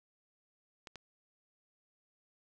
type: clicks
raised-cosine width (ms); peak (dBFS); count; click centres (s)
0.2; -29; 2; 0.872 / 0.957
effects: none